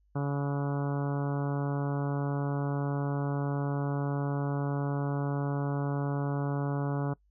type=harmonic tone with a mistuned harmonic; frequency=141.6 Hz; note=C#3; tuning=37 cents sharp; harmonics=1 / 2 / 3 / 4 / 5 / 6 / 7 / 8 / 9 / 10; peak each=-29 / -35 / -39 / -41 / -43 / -45 / -46 / -47 / -48 / -49 dBFS; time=0.15-7.14 s; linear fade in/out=10 ms; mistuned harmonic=10; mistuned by=+48 cents; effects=noise-tail reverb RT60 0.1 s tail -22 dB re dry + added 50 Hz sine -64 dBFS peak until 7.3 s